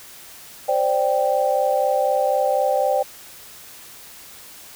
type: chord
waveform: sine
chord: C suspended second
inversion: none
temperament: equal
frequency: 523.3 / 587.3 / 784 Hz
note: C5 / D5 / G5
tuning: 0 / 0 / 0 cents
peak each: -21 dBFS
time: 0.68-3.03 s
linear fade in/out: 10 ms
effects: white hiss -42 dBFS RMS until 4.75 s